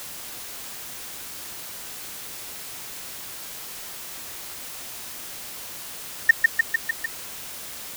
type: tone with echo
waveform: sine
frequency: 1819 Hz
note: A#6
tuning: 43 cents flat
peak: -6 dBFS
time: 6.29-6.31 s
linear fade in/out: 5 ms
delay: 150 ms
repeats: 5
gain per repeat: -3 dB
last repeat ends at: 7.06 s
effects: tanh soft clip ceiling -2 dBFS + white hiss -37 dBFS RMS until 7.96 s